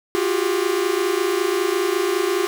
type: tone cluster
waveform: 45% pulse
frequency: 347.8 / 373.1 / 402.3 Hz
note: F4 / F#4 / G4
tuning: -7 / +14 / +45 cents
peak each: -23 dBFS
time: 0.15-2.47 s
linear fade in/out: 0 ms
effects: none